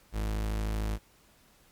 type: tone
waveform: 40% pulse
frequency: 53.1 Hz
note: G#1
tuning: 39 cents sharp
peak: -28 dBFS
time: 0.12-0.99 s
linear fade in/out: 50 ms
effects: pink hiss -62 dBFS RMS until 1.71 s + MP3 96 kbps